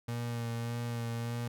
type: tone with vibrato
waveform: 35% pulse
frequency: 117.7 Hz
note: A#2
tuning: 17 cents sharp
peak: -32 dBFS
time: 0.08-1.48 s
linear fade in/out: 5 ms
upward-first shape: sine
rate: 1.7 Hz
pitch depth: 20 cents each way
effects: none